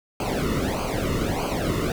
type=noise with flanger; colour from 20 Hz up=brown; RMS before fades=-25 dBFS; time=0.2-1.92 s; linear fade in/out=2 ms; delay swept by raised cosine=0.54 to 1.28 ms; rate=1.6 Hz; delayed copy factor=-0.9; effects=none